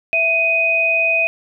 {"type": "tone pair together", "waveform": "sine", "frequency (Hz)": [662.7, 2499], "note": ["E5", "D#7"], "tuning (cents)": [9, 7], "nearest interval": "octave + major seventh", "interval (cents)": 2298, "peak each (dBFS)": [-21, -14], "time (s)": [0.13, 1.27], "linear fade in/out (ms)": 0, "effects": []}